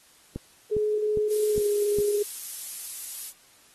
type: click train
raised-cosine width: 3 ms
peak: -19 dBFS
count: 5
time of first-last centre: 0.36-1.986 s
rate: 2.46 Hz
type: tone with pitch glide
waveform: sine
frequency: 424 to 412.2 Hz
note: G#4 to G#4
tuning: +36 to -13 cents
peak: -22 dBFS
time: 0.71-2.23 s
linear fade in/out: 10 ms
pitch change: -49 cents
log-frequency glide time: 1.49-1.66 s
type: noise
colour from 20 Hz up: violet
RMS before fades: -32 dBFS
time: 1.28-3.33 s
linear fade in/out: 50 ms
effects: white hiss -57 dBFS RMS until 3.74 s + AAC 32 kbps